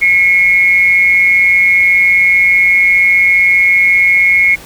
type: tone with amplitude modulation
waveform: sine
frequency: 2178 Hz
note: C#7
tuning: 31 cents flat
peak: -3 dBFS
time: 0.01-4.56 s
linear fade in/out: 20 ms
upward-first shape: sine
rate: 185 Hz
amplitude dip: 60%
effects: pink hiss -34 dBFS RMS until 4.65 s